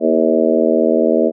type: harmonic tone with a mistuned harmonic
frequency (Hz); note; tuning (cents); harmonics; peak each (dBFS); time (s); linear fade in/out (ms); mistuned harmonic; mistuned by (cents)
80.2; E2; -47; 3 / 4 / 5 / 6 / 7 / 8; -18 / -18 / -18 / -18 / -18 / -18; 0-1.32; 50; 3; -33
effects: none